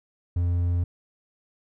triangle tone, 87.31 Hz, F2, in tune, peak -19 dBFS, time 0.36-0.84 s, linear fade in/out 5 ms, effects none

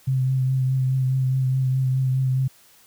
sine tone with vibrato, 130.81 Hz, C3, in tune, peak -18 dBFS, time 0.07-2.48 s, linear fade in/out 10 ms, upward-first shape triangle, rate 4.8 Hz, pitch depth 27 cents each way, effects white hiss -54 dBFS RMS until 2.86 s

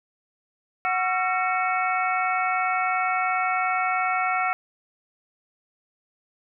harmonic tone with a mistuned harmonic, 370 Hz, F#4, in tune, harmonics 2 / 3 / 4 / 5 / 6 / 7, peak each -25 / -35 / -26 / -34 / -28 / -35 dBFS, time 0.85-4.53 s, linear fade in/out 0 ms, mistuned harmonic 4, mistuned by -150 cents, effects none

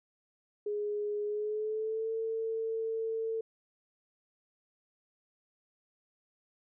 sine tone with pitch glide, 415.8 to 448.2 Hz, G#4 to A4, +2 to +32 cents, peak -31 dBFS, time 0.66-3.41 s, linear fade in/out 5 ms, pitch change +130 cents, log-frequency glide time 1.25-2.11 s, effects none

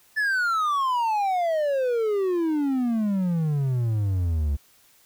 triangle exponential sweep, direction down, 1760 to 68.8 Hz, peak -19 dBFS, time 0.16-4.57 s, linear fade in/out 20 ms, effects white hiss -58 dBFS RMS until 5.05 s

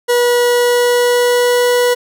40% pulse tone with pitch glide, 484.5 to 489 Hz, B4 to B4, -33 to -17 cents, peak -9 dBFS, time 0.08-1.95 s, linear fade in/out 20 ms, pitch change +16 cents, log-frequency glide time 0.45-1.67 s, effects none

